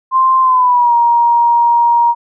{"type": "tone with pitch glide", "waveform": "sine", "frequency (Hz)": [1046.5, 943.2], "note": ["C6", "A#5"], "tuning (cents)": [0, 20], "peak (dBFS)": -7, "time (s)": [0.11, 2.15], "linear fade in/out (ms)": 50, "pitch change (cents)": -180, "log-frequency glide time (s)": [0.41, 0.94], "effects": []}